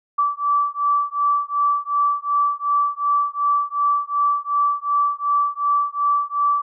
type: beating tone pair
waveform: sine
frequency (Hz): 1157 / 1159.7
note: D6 / D6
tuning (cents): -26 / -22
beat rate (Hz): 2.7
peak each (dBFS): -20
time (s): 0.18-6.62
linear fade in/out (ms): 10
effects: none